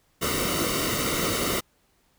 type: noise with comb filter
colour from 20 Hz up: pink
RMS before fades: -26 dBFS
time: 0.21-1.61 s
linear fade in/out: 20 ms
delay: 1.2 ms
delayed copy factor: -0.75
effects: pink hiss -66 dBFS RMS until 2.18 s